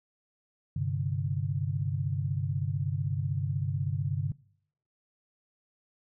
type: chord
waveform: sine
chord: G suspended fourth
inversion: none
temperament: equal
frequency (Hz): 98 / 130.81 / 146.83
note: G2 / C3 / D3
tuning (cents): 0 / 0 / 0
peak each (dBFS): -32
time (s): 0.76-4.32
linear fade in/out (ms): 5
effects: noise-tail reverb RT60 0.7 s tail -24 dB re dry